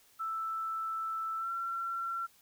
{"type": "tone with pitch glide", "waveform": "sine", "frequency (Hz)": [1322, 1358.4], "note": ["E6", "F6"], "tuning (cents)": [5, -48], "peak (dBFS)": -33, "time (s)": [0.19, 2.27], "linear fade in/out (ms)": 20, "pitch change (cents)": 47, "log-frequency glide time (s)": [1.37, 1.49], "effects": ["white hiss -64 dBFS RMS until 2.41 s"]}